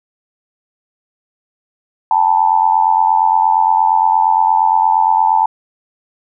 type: tone with amplitude modulation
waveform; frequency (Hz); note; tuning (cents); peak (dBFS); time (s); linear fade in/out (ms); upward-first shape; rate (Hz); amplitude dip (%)
sine; 880; A5; 0; -5; 2.11-5.46; 2; sine; 88.6; 90
effects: none